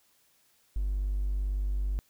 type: tone with hard clipping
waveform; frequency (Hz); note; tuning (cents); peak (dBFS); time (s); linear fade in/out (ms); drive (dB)
triangle; 49; G1; 0; -27; 0.76-1.99; 0; 3
effects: white hiss -67 dBFS RMS until 2.09 s